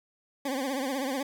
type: tone with vibrato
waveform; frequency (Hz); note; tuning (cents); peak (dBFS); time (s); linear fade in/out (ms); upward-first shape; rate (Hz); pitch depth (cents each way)
20% pulse; 268.3; C4; +44; -24; 0.45-1.23; 5; triangle; 16; 130
effects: none